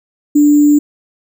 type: tone with sample-and-hold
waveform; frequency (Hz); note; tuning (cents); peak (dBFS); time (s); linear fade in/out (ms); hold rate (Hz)
sine; 293.7; D4; 0; -5; 0.35-0.79; 10; 7350
effects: none